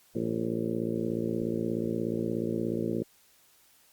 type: harmonic tone with a mistuned harmonic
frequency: 56.8 Hz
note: A#1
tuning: 44 cents flat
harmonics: 2 / 3 / 4 / 5 / 6 / 7 / 8 / 9 / 10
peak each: -39 / -37 / -33 / -42 / -33 / -37 / -37 / -42 / -47 dBFS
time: 0.15-3.03 s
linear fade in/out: 5 ms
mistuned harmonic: 9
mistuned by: +66 cents
effects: white hiss -62 dBFS RMS until 3.92 s + Opus 48 kbps